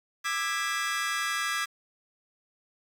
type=chord; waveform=sawtooth; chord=E dominant seventh; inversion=third; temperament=just; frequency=1186.7 / 1318.5 / 1648.1 / 1977.8 Hz; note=D6 / E6 / G#6 / B6; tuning=+18 / 0 / -14 / +2 cents; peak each=-30 / -31 / -28 / -30 dBFS; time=0.24-1.66 s; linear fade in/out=20 ms; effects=low-pass 9000 Hz 12 dB/octave + 8-bit